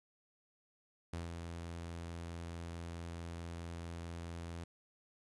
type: tone with ADSR envelope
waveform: sawtooth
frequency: 84.6 Hz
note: E2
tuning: 45 cents sharp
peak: -35 dBFS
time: 1.13-4.64 s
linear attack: 5 ms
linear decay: 160 ms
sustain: -4 dB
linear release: 4 ms
effects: resampled to 24000 Hz + 12-bit